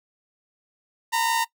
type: tone pair together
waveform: sawtooth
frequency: 919 / 985 Hz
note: A#5 / B5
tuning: -25 / -5 cents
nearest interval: minor second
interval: 120 cents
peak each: -18 / -25 dBFS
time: 1.12-1.45 s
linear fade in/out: 20 ms
effects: noise-tail reverb RT60 0.1 s tail -19 dB re dry